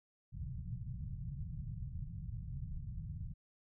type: low-pass noise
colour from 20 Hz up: white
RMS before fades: -43 dBFS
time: 0.32-3.34 s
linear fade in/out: 20 ms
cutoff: 160 Hz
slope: 48 dB/octave
effects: none